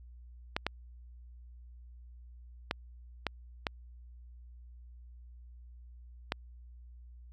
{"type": "clicks", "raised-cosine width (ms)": 0.3, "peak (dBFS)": -14, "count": 6, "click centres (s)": [0.565, 0.666, 2.711, 3.267, 3.668, 6.321], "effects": ["added 60 Hz sine -49 dBFS peak until 7.32 s"]}